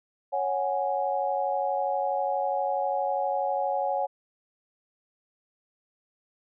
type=chord; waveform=sine; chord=C# suspended fourth; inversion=none; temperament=just; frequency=554.4 / 739.2 / 831.5 Hz; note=C#5 / F#5 / G#5; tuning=0 / -2 / +2 cents; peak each=-29 dBFS; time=0.32-4.07 s; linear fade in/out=20 ms; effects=none